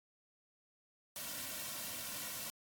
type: noise with comb filter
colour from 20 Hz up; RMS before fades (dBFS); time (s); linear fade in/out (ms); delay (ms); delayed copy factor
white; -43; 1.16-2.5; 0; 2.4; -0.65
effects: AAC 64 kbps